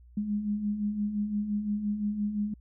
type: beating tone pair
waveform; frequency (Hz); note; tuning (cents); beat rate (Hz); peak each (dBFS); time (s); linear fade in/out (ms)
sine; 203 / 208.8; G#3 / G#3; -39 / +10; 5.8; -36 / -28; 0.17-2.54; 5
effects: added 60 Hz sine -51 dBFS peak until 2.6 s